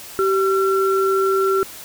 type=tone pair together; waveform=sine; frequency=386.1 / 1357 Hz; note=G4 / E6; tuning=-26 / +50 cents; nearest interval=octave + minor seventh; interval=2176 cents; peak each=-16 / -20 dBFS; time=0.19-1.63 s; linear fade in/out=0 ms; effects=white hiss -37 dBFS RMS until 1.84 s